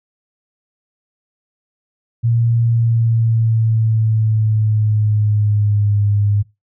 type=tone with pitch glide; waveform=sine; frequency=116.54 to 102.63 Hz; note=A#2 to G#2; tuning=0 to -20 cents; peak=-12 dBFS; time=2.23-6.43 s; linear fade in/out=20 ms; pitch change=-220 cents; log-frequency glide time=2.64-6 s; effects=noise-tail reverb RT60 0.2 s tail -18 dB re dry